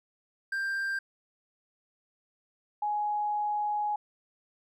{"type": "tone pair in turn", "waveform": ["triangle", "sine"], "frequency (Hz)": [1584, 835.7], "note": ["G6", "G#5"], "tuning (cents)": [18, 11], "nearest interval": "major seventh", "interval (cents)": 1107, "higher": "first", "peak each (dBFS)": -27, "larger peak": "neither", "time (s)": [[0.52, 0.99], [2.82, 3.96]], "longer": "second", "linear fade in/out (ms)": 5, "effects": []}